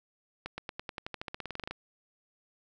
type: accelerating click train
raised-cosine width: 0.3 ms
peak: -21 dBFS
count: 19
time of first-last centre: 0.46-1.71 s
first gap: 120 ms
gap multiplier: 0.93
effects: none